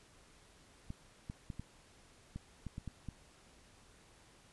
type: clicks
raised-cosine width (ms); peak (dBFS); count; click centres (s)
5; -30; 9; 0.904 / 1.299 / 1.502 / 1.596 / 2.36 / 2.667 / 2.781 / 2.877 / 3.087
effects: pink hiss -63 dBFS RMS until 4.52 s + resampled to 24000 Hz